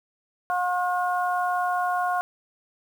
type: harmonic tone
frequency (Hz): 359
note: F4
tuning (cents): +48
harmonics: 2 / 3 / 4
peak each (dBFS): -24 / -28 / -30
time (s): 0.5-2.21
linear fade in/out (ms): 0
effects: 8-bit